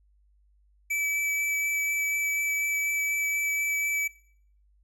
square tone with vibrato, 2303 Hz, D7, 34 cents flat, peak -26 dBFS, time 0.9-4.08 s, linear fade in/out 10 ms, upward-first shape sine, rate 4.1 Hz, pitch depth 8 cents each way, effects noise-tail reverb RT60 0.6 s tail -20 dB re dry + added 50 Hz sine -60 dBFS peak until 4.83 s

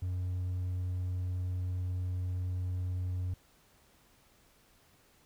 triangle tone, 91 Hz, F#2, 28 cents flat, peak -29 dBFS, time 0.02-3.34 s, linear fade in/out 5 ms, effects tanh soft clip ceiling -25 dBFS + pink hiss -65 dBFS RMS until 5.25 s

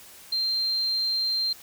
sine tone, 4163 Hz, C8, 10 cents flat, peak -23 dBFS, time 0.32-1.53 s, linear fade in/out 5 ms, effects white hiss -48 dBFS RMS until 1.62 s

